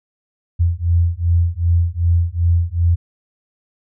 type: beating tone pair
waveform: sine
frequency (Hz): 84.3 / 86.9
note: E2 / F2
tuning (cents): +39 / -8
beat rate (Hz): 2.6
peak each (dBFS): -16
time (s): 0.59-2.96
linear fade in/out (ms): 20
effects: none